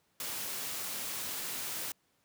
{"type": "noise", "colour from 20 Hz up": "white", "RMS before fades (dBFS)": -38, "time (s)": [0.2, 1.92], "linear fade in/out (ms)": 2, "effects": ["pink hiss -73 dBFS RMS until 2.24 s", "high-pass 100 Hz 12 dB/octave"]}